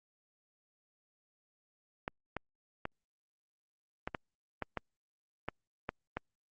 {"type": "clicks", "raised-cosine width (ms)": 0.5, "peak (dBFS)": -20, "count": 10, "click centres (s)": [2.079, 2.367, 2.854, 4.075, 4.148, 4.623, 4.773, 5.486, 5.891, 6.17], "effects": ["Opus 48 kbps"]}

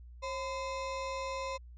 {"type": "ring-modulated tone", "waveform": "square", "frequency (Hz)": 778, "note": "G5", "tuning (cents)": -13, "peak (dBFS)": -33, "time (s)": [0.22, 1.58], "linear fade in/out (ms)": 20, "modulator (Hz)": 240, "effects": ["added 60 Hz sine -48 dBFS peak until 1.77 s", "resampled to 16000 Hz"]}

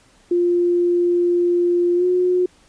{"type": "tone with pitch glide", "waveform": "sine", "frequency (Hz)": [350, 361.9], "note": ["F4", "F#4"], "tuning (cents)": [4, -38], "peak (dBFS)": -14, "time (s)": [0.31, 2.46], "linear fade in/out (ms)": 5, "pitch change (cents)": 58, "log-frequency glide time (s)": [1.96, 2.05], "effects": ["pink hiss -54 dBFS RMS until 2.68 s", "resampled to 22050 Hz"]}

